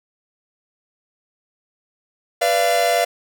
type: chord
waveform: 45% pulse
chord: B diminished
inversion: none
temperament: equal with one note detuned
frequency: 493.9 / 587.3 / 685.7 Hz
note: B4 / D5 / F5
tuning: 0 / 0 / -32 cents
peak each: -23 / -22 / -17 dBFS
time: 2.41-3.05 s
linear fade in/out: 10 ms
effects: none